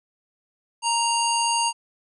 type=harmonic tone with a mistuned harmonic; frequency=932.3 Hz; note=A#5; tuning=in tune; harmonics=1 / 3 / 5 / 7 / 9 / 10; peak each=-22 / -27 / -29 / -30 / -32 / -32 dBFS; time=0.82-1.73 s; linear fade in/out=50 ms; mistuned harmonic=10; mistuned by=-20 cents; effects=none